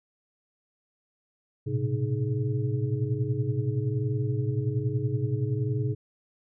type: tone cluster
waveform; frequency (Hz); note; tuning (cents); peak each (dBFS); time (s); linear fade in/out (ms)
sine; 110.5 / 120.8 / 131.7 / 310.4 / 420.3; A2 / B2 / C3 / D#4 / G#4; +8 / -38 / +12 / -4 / +21; -30 / -32 / -28 / -37 / -35; 1.66-5.95; 20
effects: none